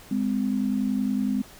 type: tone pair together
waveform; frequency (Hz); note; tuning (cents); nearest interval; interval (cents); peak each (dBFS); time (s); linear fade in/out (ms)
sine; 205.7 / 256.5; G#3 / C4; -16 / -34; major third; 382; -25; 0.11-1.42; 5
effects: pink hiss -48 dBFS RMS until 1.59 s